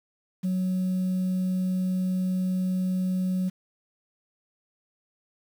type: tone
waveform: sine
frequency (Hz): 185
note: F#3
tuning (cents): 0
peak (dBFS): -21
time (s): 0.43-3.5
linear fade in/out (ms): 20
effects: tanh soft clip ceiling -22 dBFS + 8-bit